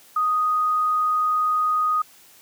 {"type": "tone", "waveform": "sine", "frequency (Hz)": 1244.5, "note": "D#6", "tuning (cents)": 0, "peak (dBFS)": -18, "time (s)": [0.16, 2.02], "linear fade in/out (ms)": 5, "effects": ["white hiss -51 dBFS RMS until 2.41 s", "high-pass 100 Hz 12 dB/octave"]}